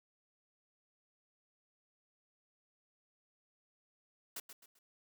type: noise with echo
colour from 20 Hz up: white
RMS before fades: -43 dBFS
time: 4.36-4.4 s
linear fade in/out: 5 ms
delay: 130 ms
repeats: 3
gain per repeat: -9 dB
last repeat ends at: 4.79 s
effects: high-pass 150 Hz 12 dB/octave